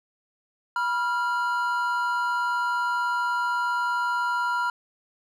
triangle tone pair together, 974 / 1389.6 Hz, B5 / F6, -24 / -9 cents, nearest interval tritone, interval 615 cents, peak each -24 dBFS, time 0.76-4.7 s, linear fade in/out 2 ms, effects none

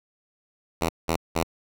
5% pulse tone bursts, 82.4 Hz, E2, in tune, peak -11 dBFS, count 3, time 0.81-1.433 s, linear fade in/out 5 ms, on 81 ms, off 190 ms, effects none

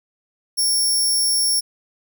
20% pulse tone, 5480 Hz, F8, 34 cents flat, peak -11 dBFS, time 0.57-1.61 s, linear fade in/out 20 ms, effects none

